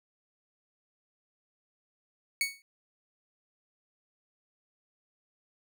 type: tone with exponential decay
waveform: sawtooth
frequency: 2225 Hz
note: C#7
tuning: 6 cents sharp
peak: -20 dBFS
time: 2.41-2.62 s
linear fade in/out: 1 ms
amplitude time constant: 44 ms
effects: none